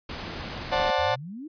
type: noise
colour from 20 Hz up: pink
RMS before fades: -35 dBFS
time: 0.09-0.91 s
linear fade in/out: 5 ms
type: chord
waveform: 35% pulse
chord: D dominant seventh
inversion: third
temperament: just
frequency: 528.6 / 587.3 / 734.2 / 881 Hz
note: C5 / D5 / F#5 / A5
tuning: +18 / 0 / -14 / +2 cents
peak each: -26 dBFS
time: 0.71-1.16 s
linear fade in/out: 20 ms
type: exponential sweep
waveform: sine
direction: up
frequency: 73.6 to 328.8 Hz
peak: -35 dBFS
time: 0.98-1.48 s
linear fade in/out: 10 ms
effects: resampled to 11025 Hz